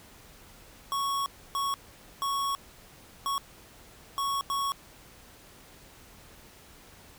square tone bursts at uneven times, 1108.7 Hz, C#6, in tune, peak -28 dBFS, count 6, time 0.92-1.26 / 1.55-1.74 / 2.22-2.55 / 3.26-3.38 / 4.18-4.41 / 4.5-4.72 s, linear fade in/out 0 ms, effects pink hiss -53 dBFS RMS until 7.18 s

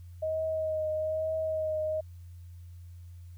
sine tone with vibrato, 628 Hz, D#5, 16 cents sharp, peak -28 dBFS, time 0.22-2.01 s, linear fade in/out 10 ms, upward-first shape triangle, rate 1.1 Hz, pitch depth 25 cents each way, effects added 87 Hz sine -44 dBFS peak until 3.37 s + white hiss -69 dBFS RMS until 3.37 s

